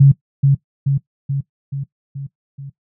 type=tone with echo; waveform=sine; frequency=138.59 Hz; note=C#3; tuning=in tune; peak=-4 dBFS; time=0-0.12 s; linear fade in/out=10 ms; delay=430 ms; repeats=6; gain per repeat=-4 dB; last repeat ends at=2.7 s; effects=noise-tail reverb RT60 0.1 s tail -18 dB re dry